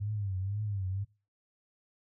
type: tone with vibrato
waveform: sine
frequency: 99.7 Hz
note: G2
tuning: 30 cents sharp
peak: -31 dBFS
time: 0-1.05 s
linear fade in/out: 20 ms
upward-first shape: triangle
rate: 2 Hz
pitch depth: 140 cents each way
effects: noise-tail reverb RT60 0.3 s tail -20 dB re dry